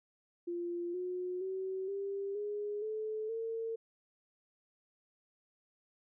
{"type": "tone with pitch steps", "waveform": "sine", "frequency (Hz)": [346.8, 362.6, 379.1, 396.3, 414.3, 433.2, 452.9], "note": ["F4", "F#4", "F#4", "G4", "G#4", "A4", "A#4"], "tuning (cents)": [-12, -35, 42, 19, -4, -27, -50], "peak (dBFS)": -35, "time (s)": [0.47, 3.76], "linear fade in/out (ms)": 10, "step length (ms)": 470, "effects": []}